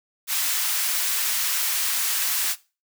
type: high-pass noise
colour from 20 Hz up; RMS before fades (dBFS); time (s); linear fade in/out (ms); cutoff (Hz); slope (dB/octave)
white; -24; 0.27-2.56; 50; 1200; 12
effects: noise-tail reverb RT60 0.3 s tail -19 dB re dry